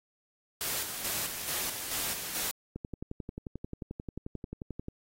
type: noise with tremolo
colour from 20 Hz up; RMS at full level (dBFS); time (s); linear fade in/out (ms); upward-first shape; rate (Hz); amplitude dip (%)
white; -33; 0.61-2.51; 0; square; 2.3; 45
type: click train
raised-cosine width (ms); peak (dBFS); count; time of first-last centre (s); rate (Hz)
3; -25; 25; 2.76-4.884; 11.3
effects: AAC 48 kbps